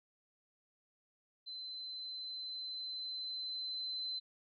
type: tone with level ramp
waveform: sine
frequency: 4058 Hz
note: B7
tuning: 46 cents sharp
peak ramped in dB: -43 to -37 dBFS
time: 1.46-4.2 s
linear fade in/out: 20 ms
effects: none